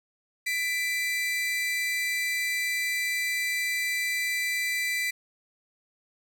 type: tone pair together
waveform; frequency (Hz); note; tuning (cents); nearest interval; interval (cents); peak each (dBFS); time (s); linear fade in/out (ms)
40% pulse; 1995.8 / 2349; B6 / D7; +18 / 0; minor third; 282; -27 / -30; 0.46-5.11; 10
effects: none